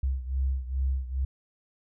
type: beating tone pair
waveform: sine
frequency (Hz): 65.41 / 67.81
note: C2 / C#2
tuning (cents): 0 / -38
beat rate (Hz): 2.4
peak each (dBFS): -27 / -31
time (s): 0.03-1.25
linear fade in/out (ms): 5
effects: none